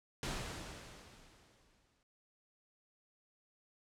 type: noise with exponential decay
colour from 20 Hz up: pink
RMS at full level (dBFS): -38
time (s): 0.23-2.03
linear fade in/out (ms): 1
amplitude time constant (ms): 390
effects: low-pass 8000 Hz 12 dB/octave